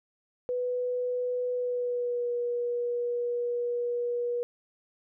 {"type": "tone with pitch glide", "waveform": "sine", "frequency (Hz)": [495.4, 481.6], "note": ["B4", "B4"], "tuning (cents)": [5, -44], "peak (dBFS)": -27, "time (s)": [0.49, 4.43], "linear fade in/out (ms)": 0, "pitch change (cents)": -49, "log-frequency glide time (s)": [1.53, 2.31], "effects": []}